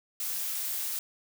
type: noise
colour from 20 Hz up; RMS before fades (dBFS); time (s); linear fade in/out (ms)
blue; -33; 0.2-0.99; 2
effects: none